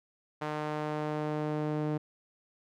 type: tone with band-pass filter sweep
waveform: sawtooth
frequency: 151.7 Hz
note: D#3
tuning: 44 cents flat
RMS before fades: -33 dBFS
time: 0.41-1.98 s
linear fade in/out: 10 ms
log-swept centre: 950 to 340 Hz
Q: 0.8
effects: none